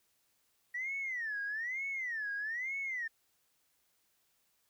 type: tone with vibrato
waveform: sine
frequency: 1900 Hz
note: A#6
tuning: 33 cents sharp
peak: -34 dBFS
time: 0.74-3.08 s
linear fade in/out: 10 ms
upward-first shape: sine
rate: 1.1 Hz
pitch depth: 260 cents each way
effects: tanh soft clip ceiling -30 dBFS + white hiss -75 dBFS RMS until 4.69 s